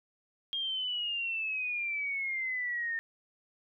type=exponential sweep; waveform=sine; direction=down; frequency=3243 to 1817 Hz; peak=-31 dBFS; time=0.53-2.99 s; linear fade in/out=0 ms; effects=none